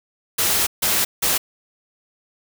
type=noise bursts at uneven times; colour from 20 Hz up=white; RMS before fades=-19 dBFS; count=3; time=0.38-0.67 / 0.82-1.05 / 1.22-1.38 s; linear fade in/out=10 ms; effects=none